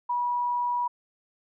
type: tone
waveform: sine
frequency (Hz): 971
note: B5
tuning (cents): -30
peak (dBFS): -24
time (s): 0.09-0.88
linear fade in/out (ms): 10
effects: none